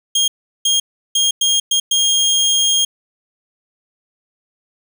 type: tone bursts at uneven times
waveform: 25% pulse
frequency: 3239 Hz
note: G#7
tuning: 44 cents flat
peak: -9 dBFS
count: 6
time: 0.15-0.28 / 0.65-0.8 / 1.15-1.31 / 1.41-1.6 / 1.71-1.8 / 1.91-2.85 s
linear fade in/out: 5 ms
effects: none